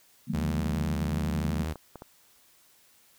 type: chord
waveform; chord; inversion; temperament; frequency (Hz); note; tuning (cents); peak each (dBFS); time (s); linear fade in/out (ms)
sine; Bb dominant seventh; first; equal; 146.83 / 174.61 / 207.7 / 233.1; D3 / F3 / Ab3 / Bb3; 0 / 0 / 0 / 0; -34; 0.27-1.65; 20
type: tone with vibrato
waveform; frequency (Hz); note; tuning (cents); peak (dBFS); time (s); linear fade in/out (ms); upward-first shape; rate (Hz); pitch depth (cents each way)
sawtooth; 77.78; D#2; 0; -26; 0.33-1.74; 20; sine; 12; 90
type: clicks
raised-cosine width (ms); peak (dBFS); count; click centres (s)
1; -27; 3; 1.757 / 1.957 / 2.021
effects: white hiss -61 dBFS RMS until 3.18 s